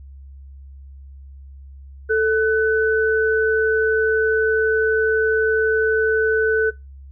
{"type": "tone pair together", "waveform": "sine", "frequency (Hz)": [441, 1502], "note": ["A4", "F#6"], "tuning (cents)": [4, 26], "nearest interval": "octave + major sixth", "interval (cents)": 2122, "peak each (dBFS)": [-16, -19], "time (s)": [2.09, 6.71], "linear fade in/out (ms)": 20, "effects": ["noise-tail reverb RT60 0.2 s tail -21 dB re dry", "added 68 Hz sine -37 dBFS peak until 7.11 s"]}